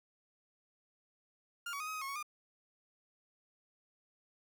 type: tone with pitch steps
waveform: 30% pulse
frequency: 1403 / 1129 / 1245 / 1268 / 1256 / 1088 / 1114 / 1211 Hz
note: F6 / C#6 / D#6 / D#6 / D#6 / C#6 / C#6 / D#6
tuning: +8 / +31 / +1 / +32 / +16 / -33 / +8 / -47 cents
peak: -36 dBFS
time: 1.66-2.228 s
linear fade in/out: 5 ms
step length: 71 ms
effects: none